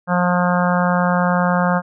harmonic tone, 178 Hz, F3, 33 cents sharp, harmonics 1 / 3 / 4 / 5 / 6 / 7 / 8 / 9, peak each -17 / -22 / -23 / -24 / -25 / -25 / -26 / -27 dBFS, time 0.07-1.82 s, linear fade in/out 50 ms, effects none

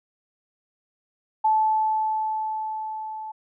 sine tone with level ramp, 870 Hz, A5, 20 cents flat, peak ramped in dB -16 to -32 dBFS, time 1.44-3.32 s, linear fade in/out 10 ms, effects none

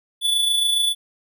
square tone with amplitude modulation, 3460 Hz, A7, 30 cents flat, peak -16 dBFS, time 0.21-0.95 s, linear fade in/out 50 ms, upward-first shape sine, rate 27.2 Hz, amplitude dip 40%, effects none

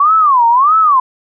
sine tone with vibrato, 1101 Hz, C#6, 12 cents flat, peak -6 dBFS, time 0-1 s, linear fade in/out 5 ms, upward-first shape sine, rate 1.6 Hz, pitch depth 300 cents each way, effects none

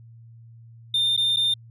sine tone with dropouts, 3613 Hz, A7, 45 cents sharp, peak -16 dBFS, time 0.94-1.54 s, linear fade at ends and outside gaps 5 ms, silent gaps 1.166-1.175 / 1.362-1.369 s, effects tanh soft clip ceiling -18 dBFS + added 115 Hz sine -44 dBFS peak until 1.7 s

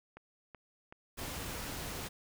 click train, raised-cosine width 0.5 ms, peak -34 dBFS, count 4, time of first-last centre 0.17-1.302 s, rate 2.65 Hz
pink noise, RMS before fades -41 dBFS, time 1.17-2.09 s, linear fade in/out 20 ms
effects none

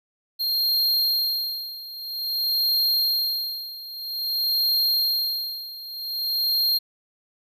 square tone with tremolo, 4212 Hz, C8, 11 cents sharp, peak -19 dBFS, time 0.39-6.79 s, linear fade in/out 20 ms, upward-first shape sine, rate 0.51 Hz, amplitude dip 85%, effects none

